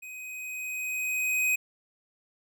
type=tone with level ramp; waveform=square; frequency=2511 Hz; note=D#7; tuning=15 cents sharp; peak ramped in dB=-41 to -23 dBFS; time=0.02-1.56 s; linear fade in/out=10 ms; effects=none